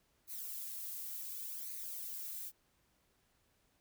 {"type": "noise with flanger", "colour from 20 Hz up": "violet", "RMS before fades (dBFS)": -44, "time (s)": [0.27, 2.52], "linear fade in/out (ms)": 50, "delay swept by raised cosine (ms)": [0.46, 2.56], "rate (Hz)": 0.69, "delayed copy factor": 0.6, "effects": ["pink hiss -75 dBFS RMS until 3.8 s"]}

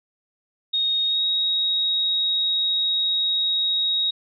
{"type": "tone with pitch glide", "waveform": "sine", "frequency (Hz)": [3729, 3783], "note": ["A#7", "A#7"], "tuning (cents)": [0, 25], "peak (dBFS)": -19, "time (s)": [0.73, 4.11], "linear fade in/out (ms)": 10, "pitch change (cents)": 25, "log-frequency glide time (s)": [1.05, 1.23], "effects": []}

